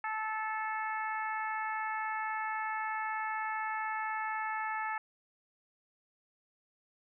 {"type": "harmonic tone with a mistuned harmonic", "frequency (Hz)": 436.1, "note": "A4", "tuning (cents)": -15, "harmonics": [2, 3, 4, 5, 6], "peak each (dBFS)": [-36, -39, -39, -43, -52], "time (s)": [0.04, 4.98], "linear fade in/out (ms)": 2, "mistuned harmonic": 6, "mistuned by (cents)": 16, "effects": []}